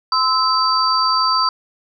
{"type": "tone cluster", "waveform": "sine", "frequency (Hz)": [1032, 1305, 4659], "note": ["C6", "E6", "D8"], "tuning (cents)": [-24, -18, -15], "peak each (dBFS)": -18, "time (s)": [0.12, 1.49], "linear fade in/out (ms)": 2, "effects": []}